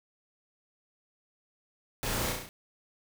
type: noise with echo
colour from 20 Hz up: pink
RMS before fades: -34 dBFS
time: 2.03-2.32 s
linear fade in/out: 0 ms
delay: 34 ms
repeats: 5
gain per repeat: -3 dB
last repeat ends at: 2.49 s
effects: none